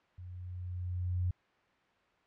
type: tone with level ramp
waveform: sine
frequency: 89.9 Hz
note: F#2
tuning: 49 cents flat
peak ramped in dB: -44 to -28 dBFS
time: 0.18-1.31 s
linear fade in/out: 5 ms
effects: white hiss -68 dBFS RMS until 2.26 s + low-pass 2000 Hz 12 dB/octave